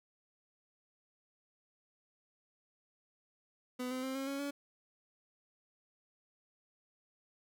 30% pulse tone with pitch steps, 250.6 / 256.9 / 263.4 / 270 / 276.8 / 283.7 Hz, B3 / C4 / C4 / C#4 / C#4 / C#4, +25 / -32 / +12 / -45 / -2 / +40 cents, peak -34 dBFS, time 3.79-4.51 s, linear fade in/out 10 ms, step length 120 ms, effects none

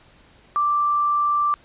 sine tone, 1174.7 Hz, D6, in tune, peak -17 dBFS, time 0.56-1.54 s, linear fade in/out 0 ms, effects pink hiss -53 dBFS RMS until 1.64 s + resampled to 8000 Hz

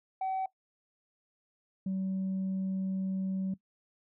sine tone pair in turn, 761 / 190.25 Hz, F#5 / F#3, +48 / +48 cents, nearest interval 2 octaves, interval 2400 cents, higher first, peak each -28 dBFS, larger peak neither, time 0.21-0.46 / 1.86-3.54 s, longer second, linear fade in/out 5 ms, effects noise-tail reverb RT60 0.1 s tail -19 dB re dry + tanh soft clip ceiling -28 dBFS

